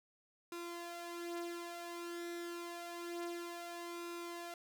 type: tone with flanger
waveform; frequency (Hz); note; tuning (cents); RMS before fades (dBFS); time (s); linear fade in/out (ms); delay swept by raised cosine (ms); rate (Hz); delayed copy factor
sawtooth; 344.1; F4; -26; -45; 0.52-4.54; 2; 0.79 to 5.29; 0.28; +0.6
effects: none